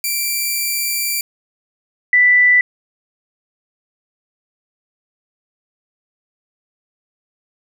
5% pulse / sine tone pair in turn, 2349 / 1979.5 Hz, D7 / B6, 0 / +3 cents, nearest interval minor third, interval 297 cents, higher first, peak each -8 dBFS, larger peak neither, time 0.04-1.21 / 2.13-2.61 s, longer first, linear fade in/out 2 ms, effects none

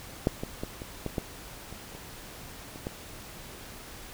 clicks, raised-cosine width 2 ms, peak -9 / -19 / -19 / -26 / -18 / -15 / -29 / -30 / -28 / -19 dBFS, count 10, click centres 0.271 / 0.435 / 0.635 / 0.819 / 1.063 / 1.182 / 1.726 / 1.95 / 2.759 / 2.869 s, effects pink hiss -45 dBFS RMS until 4.13 s

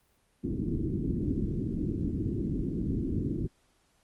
white low-pass noise, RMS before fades -31 dBFS, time 0.43-3.48 s, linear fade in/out 20 ms, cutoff 340 Hz, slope 48 dB/octave, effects pink hiss -69 dBFS RMS until 4.03 s + Opus 32 kbps

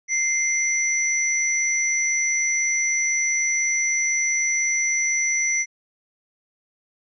sine tone pair together, 2093 / 5923 Hz, C7 / F#8, 0 / +1 cents, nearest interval octave + tritone, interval 1801 cents, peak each -22 dBFS, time 0.08-5.66 s, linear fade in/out 50 ms, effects none

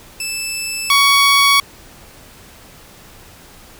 15% pulse tone pair in turn, 2634 / 1121 Hz, E7 / C#6, -2 / +19 cents, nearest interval octave + minor third, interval 1479 cents, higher first, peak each -14 / -3 dBFS, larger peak second, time 0.2-0.9 / 0.9-1.6 s, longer neither, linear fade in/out 2 ms, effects pink hiss -42 dBFS RMS until 3.79 s

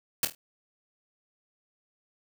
white noise with echo, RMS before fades -24 dBFS, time 0.23-0.25 s, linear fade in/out 2 ms, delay 25 ms, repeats 4, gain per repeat -8 dB, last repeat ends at 0.35 s, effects none

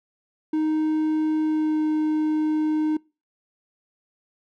triangle tone with pitch glide, 311.1 to 308.6 Hz, D#4 to D#4, 0 to -14 cents, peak -18 dBFS, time 0.53-2.97 s, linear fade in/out 5 ms, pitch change -14 cents, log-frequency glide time 1.42-1.83 s, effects noise-tail reverb RT60 0.3 s tail -25 dB re dry

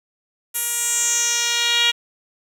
10% pulse tone with band-pass filter sweep, 473.8 Hz, A#4, 28 cents sharp, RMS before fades -20 dBFS, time 0.54-1.92 s, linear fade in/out 20 ms, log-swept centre 11000 to 3400 Hz, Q 3.2, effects 7-bit

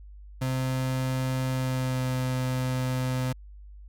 35% pulse tone with pitch glide, 130 to 128.21 Hz, C3 to C3, -11 to -35 cents, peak -24 dBFS, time 0.41-3.33 s, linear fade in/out 10 ms, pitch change -24 cents, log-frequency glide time 1.49-2.13 s, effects added 50 Hz sine -43 dBFS peak until 3.88 s

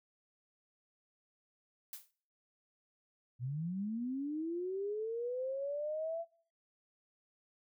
blue noise with exponential decay, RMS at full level -42 dBFS, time 1.93-2.11 s, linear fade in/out 1 ms, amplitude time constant 39 ms
sine linear sweep, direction up, 116.54 to 678 Hz, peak -35 dBFS, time 3.39-6.25 s, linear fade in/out 50 ms
effects noise-tail reverb RT60 0.5 s tail -22 dB re dry

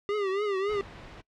square tone with vibrato, 399.4 Hz, G4, 32 cents sharp, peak -27 dBFS, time 0.09-0.81 s, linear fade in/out 0 ms, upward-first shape triangle, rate 3.6 Hz, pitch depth 120 cents each way
pink noise, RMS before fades -45 dBFS, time 0.68-1.22 s, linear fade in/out 20 ms
effects noise-tail reverb RT60 0.1 s tail -21 dB re dry + low-pass 3000 Hz 12 dB/octave

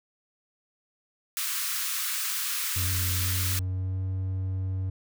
white high-pass noise, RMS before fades -30 dBFS, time 1.37-3.59 s, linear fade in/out 0 ms, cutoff 1100 Hz, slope 48 dB/octave
triangle tone with pitch glide, 90.4 to 94.24 Hz, F#2 to F#2, -40 to +32 cents, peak -25 dBFS, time 2.76-4.9 s, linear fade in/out 5 ms, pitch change +72 cents, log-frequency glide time 3.14-4.02 s
effects none

